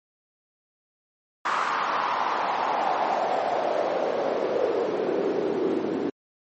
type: noise with band-pass filter sweep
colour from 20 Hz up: pink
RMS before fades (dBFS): -25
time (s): 1.45-6.1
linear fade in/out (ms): 5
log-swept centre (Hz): 1200 to 320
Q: 3.4
effects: high-pass 200 Hz 12 dB/octave + MP3 32 kbps